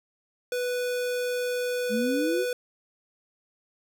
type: tone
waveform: square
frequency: 493.9 Hz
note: B4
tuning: in tune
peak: -27 dBFS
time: 0.52-2.53 s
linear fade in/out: 2 ms
type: exponential sweep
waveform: sine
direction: up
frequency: 207.1 to 392 Hz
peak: -25 dBFS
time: 1.89-2.46 s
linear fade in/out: 50 ms
effects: none